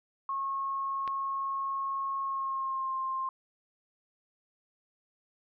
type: tone with pitch glide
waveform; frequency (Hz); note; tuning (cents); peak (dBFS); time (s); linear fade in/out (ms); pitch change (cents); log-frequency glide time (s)
sine; 1089 to 1056.8; C#6 to C6; -31 to +17; -30; 0.29-3.29; 2; -52; 2.23-2.95
type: click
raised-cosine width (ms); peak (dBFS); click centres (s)
0.3; -24; 1.077
effects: none